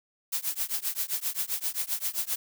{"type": "noise with tremolo", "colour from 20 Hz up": "blue", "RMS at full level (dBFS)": -27, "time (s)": [0.32, 2.36], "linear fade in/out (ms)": 10, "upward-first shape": "triangle", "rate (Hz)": 7.6, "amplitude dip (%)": 100, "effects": []}